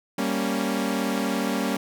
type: chord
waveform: sawtooth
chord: G diminished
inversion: none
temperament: equal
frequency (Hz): 196 / 233.1 / 277.2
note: G3 / Bb3 / Db4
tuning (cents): 0 / 0 / 0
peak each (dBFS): -24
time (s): 0.18-1.77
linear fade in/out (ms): 5
effects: none